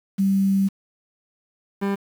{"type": "tone pair in turn", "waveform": ["sine", "30% pulse"], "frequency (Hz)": [194.8, 198.55], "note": ["G3", "G3"], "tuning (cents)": [-11, 22], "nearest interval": "unison", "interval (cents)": 33, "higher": "second", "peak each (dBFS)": [-16, -18], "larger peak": "first", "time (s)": [[0.18, 0.69], [1.81, 1.96]], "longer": "first", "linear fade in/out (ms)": 20, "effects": ["low-pass 2000 Hz 12 dB/octave", "7-bit"]}